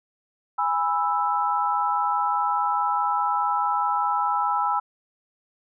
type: chord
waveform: sine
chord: E major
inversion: first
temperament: just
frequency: 824.1 / 988.9 / 1318.5 Hz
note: G#5 / B5 / E6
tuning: -14 / +2 / 0 cents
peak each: -25 dBFS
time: 0.58-4.8 s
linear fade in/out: 10 ms
effects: none